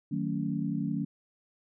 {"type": "chord", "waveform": "sine", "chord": "D# half-diminished seventh", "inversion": "none", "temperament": "just", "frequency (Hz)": [155.56, 186.68, 224, 280], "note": ["D#3", "F#3", "A3", "C#4"], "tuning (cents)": [0, 16, 31, 18], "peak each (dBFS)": -34, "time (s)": [0.11, 1.05], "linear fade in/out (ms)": 10, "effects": []}